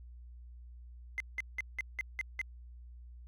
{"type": "tone bursts", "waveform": "triangle", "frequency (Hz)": 2063, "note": "C7", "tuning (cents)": -25, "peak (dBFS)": -29, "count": 7, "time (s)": [1.18, 2.414], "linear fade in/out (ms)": 0, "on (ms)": 22, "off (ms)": 180, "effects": ["tanh soft clip ceiling -28 dBFS", "added 60 Hz sine -48 dBFS peak until 3.27 s"]}